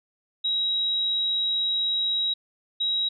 sine tone pair in turn, 3839 / 3839 Hz, B7 / B7, -50 / -50 cents, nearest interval unison, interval 0 cents, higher neither, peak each -22 dBFS, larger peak neither, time 0.44-2.34 / 2.8-3.09 s, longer first, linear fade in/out 10 ms, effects none

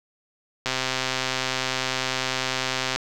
click train, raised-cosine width 0.2 ms, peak -7 dBFS, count 300, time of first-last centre 0.66-2.96 s, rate 130 Hz, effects none

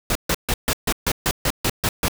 pink noise bursts, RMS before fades -20 dBFS, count 11, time 0.1-2.083 s, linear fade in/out 2 ms, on 53 ms, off 140 ms, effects none

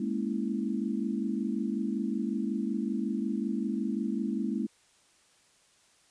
sine chord, A# half-diminished seventh, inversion third, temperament equal, 207.7 / 233.1 / 277.2 / 329.6 Hz, G#3 / A#3 / C#4 / E4, 0 / 0 / 0 / 0 cents, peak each -32 / -33 / -36 / -36 dBFS, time 0-4.67 s, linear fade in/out 5 ms, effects white hiss -64 dBFS RMS until 6.1 s + resampled to 22050 Hz

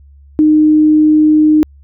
sine tone, 306.7 Hz, D#4, 25 cents flat, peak -5 dBFS, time 0.39-1.63 s, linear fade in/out 0 ms, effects added 70 Hz sine -38 dBFS peak until 1.83 s

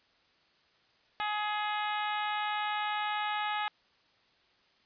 harmonic tone, 420.3 Hz, G#4, 21 cents sharp, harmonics 2 / 3 / 4 / 5 / 6 / 7 / 8 / 9, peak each -33 / -37 / -39 / -41 / -43 / -44 / -45 / -46 dBFS, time 1.2-3.68 s, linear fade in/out 0 ms, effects white hiss -67 dBFS RMS until 4.85 s + resampled to 11025 Hz

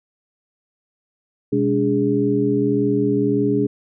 sine tone cluster, 126.5 / 204.8 / 286.5 / 411.8 Hz, B2 / G#3 / D4 / G#4, +42 / -24 / -43 / -15 cents, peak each -25 / -23 / -19 / -20 dBFS, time 1.52-3.67 s, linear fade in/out 10 ms, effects none

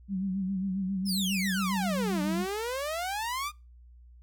sine tone with vibrato, 191.1 Hz, G3, 44 cents flat, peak -28 dBFS, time 0.08-2.46 s, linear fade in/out 50 ms, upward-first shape sine, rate 7.4 Hz, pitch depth 64 cents each way
sawtooth exponential two-way sweep, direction down then up, 5470 to 289.3 to 1237 Hz, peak -27 dBFS, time 1.05-3.52 s, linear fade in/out 50 ms, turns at 2.22 s
effects noise-tail reverb RT60 0.3 s tail -26 dB re dry + added 60 Hz sine -50 dBFS peak until 4.22 s

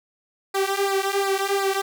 sawtooth tone with flanger, 392.7 Hz, G4, 3 cents sharp, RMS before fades -23 dBFS, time 0.54-1.82 s, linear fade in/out 10 ms, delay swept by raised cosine 0.32 to 3.02 ms, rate 2.8 Hz, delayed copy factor -0.95, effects none

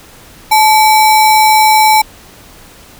sine tone with sample-and-hold, 866 Hz, A5, 28 cents flat, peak -4 dBFS, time 0.51-2.02 s, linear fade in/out 10 ms, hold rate 3150 Hz, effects pink hiss -38 dBFS RMS until 2.99 s

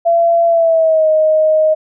sine tone with pitch glide, 677 to 624.4 Hz, E5 to D#5, +46 to +6 cents, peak -8 dBFS, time 0.05-1.75 s, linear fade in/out 20 ms, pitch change -140 cents, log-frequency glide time 0.47-1.09 s, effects none

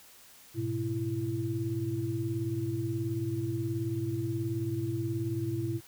sine tone cluster, 106.5 / 125.1 / 333.3 Hz, G#2 / B2 / E4, +44 / +23 / +19 cents, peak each -35 / -34 / -33 dBFS, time 0.54-5.81 s, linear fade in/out 50 ms, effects white hiss -55 dBFS RMS until 5.87 s

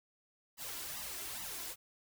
white noise with flanger, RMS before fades -43 dBFS, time 0.57-1.76 s, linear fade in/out 50 ms, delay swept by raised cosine 1 to 3 ms, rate 2.4 Hz, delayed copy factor +0.7, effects none

